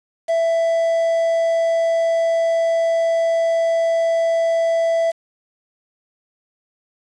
triangle tone with quantisation, 663 Hz, E5, 10 cents sharp, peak -13 dBFS, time 0.28-5.12 s, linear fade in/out 20 ms, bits 6, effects resampled to 22050 Hz

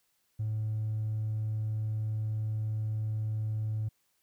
sine tone with hard clipping, 108.4 Hz, A2, 25 cents flat, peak -30 dBFS, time 0.39-3.89 s, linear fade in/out 10 ms, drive 1 dB, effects white hiss -74 dBFS RMS until 4.22 s

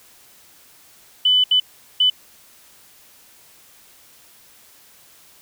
sine tone bursts at uneven times, 3000 Hz, F#7, 23 cents sharp, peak -12 dBFS, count 3, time 1.25-1.44 / 1.51-1.6 / 2-2.1 s, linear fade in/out 5 ms, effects white hiss -50 dBFS RMS until 5.41 s

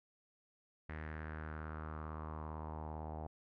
sawtooth tone with low-pass filter sweep, 77.78 Hz, D#2, in tune, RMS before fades -45 dBFS, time 0.89-3.27 s, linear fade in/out 5 ms, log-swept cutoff 1900 to 760 Hz, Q 4.2, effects none

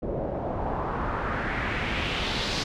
pink noise with low-pass filter sweep, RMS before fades -29 dBFS, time 0.02-2.64 s, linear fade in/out 10 ms, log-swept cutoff 480 to 4900 Hz, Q 2.3, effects none

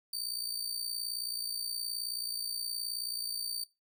sawtooth tone with amplitude modulation, 4600 Hz, D8, 37 cents flat, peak -29 dBFS, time 0.13-3.64 s, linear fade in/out 5 ms, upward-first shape sine, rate 58.9 Hz, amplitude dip 65%, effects noise-tail reverb RT60 0.2 s tail -17 dB re dry

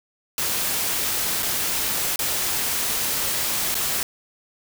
white noise with dropouts, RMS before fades -24 dBFS, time 0.38-4.03 s, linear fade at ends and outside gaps 1 ms, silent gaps 1.425-1.429 / 2.159-2.191 / 3.744-3.752 s, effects none

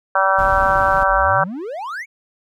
harmonic tone, 192.5 Hz, G3, 31 cents flat, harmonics 3 / 4 / 5 / 6 / 7 / 8, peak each -20 / -20 / -20 / -20 / -20 / -20 dBFS, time 0.15-1.44 s, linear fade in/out 5 ms
brown noise, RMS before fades -27 dBFS, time 0.38-1.04 s, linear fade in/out 10 ms
triangle exponential sweep, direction up, 32.86 to 2349 Hz, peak -23 dBFS, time 1.06-2.06 s, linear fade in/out 50 ms
effects none

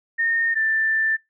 sine tone pair in turn, 1833 / 1773.6 Hz, A#6 / A6, -30 / +13 cents, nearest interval minor second, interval 57 cents, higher first, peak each -18 dBFS, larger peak neither, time 0.18-0.55 / 0.55-1.17 s, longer second, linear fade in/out 20 ms, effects noise-tail reverb RT60 0.2 s tail -24 dB re dry

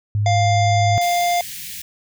sine tone, 103.83 Hz, G#2, in tune, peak -16 dBFS, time 0.15-0.98 s, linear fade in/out 0 ms
harmonic tone, 700 Hz, F5, 4 cents sharp, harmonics 1 / 3 / 5 / 7 / 9 / 10, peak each -16 / -26 / -30 / -33 / -35 / -36 dBFS, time 0.26-1.41 s, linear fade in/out 2 ms
white band-stop noise, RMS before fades -32 dBFS, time 1.01-1.82 s, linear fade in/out 5 ms, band 200 to 1800 Hz, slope 48 dB/octave
effects none

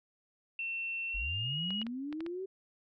sine tone with pitch glide, 2700 to 2894 Hz, E7 to F#7, +41 to -39 cents, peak -34 dBFS, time 0.59-1.83 s, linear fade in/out 2 ms, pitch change +120 cents, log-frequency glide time 1.08-1.6 s
sine linear sweep, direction up, 38.89 to 389.6 Hz, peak -36 dBFS, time 1.14-2.46 s, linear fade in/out 10 ms
clicks, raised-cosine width 0.3 ms, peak -29 dBFS, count 6, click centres 1.706 / 1.816 / 1.867 / 2.127 / 2.206 / 2.264 s
effects none

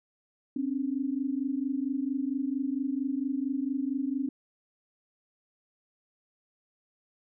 sine tone pair together, 261.6 / 286 Hz, C4 / D4, 0 / -46 cents, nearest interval major second, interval 154 cents, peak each -30 / -31 dBFS, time 0.56-4.29 s, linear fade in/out 5 ms, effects none

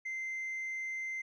triangle tone with tanh clipping, 2079 Hz, C7, 12 cents flat, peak -36 dBFS, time 0.05-1.22 s, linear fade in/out 10 ms, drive 6 dB, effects none

